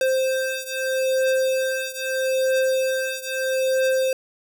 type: beating tone pair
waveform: square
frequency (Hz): 523.3 / 524.08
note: C5 / C5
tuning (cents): 0 / +3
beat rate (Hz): 0.78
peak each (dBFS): -23 / -25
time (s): 0.01-4.13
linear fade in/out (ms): 2
effects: none